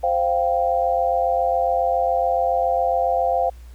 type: chord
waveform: sine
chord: C suspended fourth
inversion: none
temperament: just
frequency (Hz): 523.3 / 697.7 / 784.9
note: C5 / F5 / G5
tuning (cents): 0 / -2 / +2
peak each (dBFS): -22 / -20 / -23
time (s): 0.03-3.5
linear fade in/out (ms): 10
effects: added 60 Hz sine -38 dBFS peak until 3.74 s + pink hiss -55 dBFS RMS until 3.74 s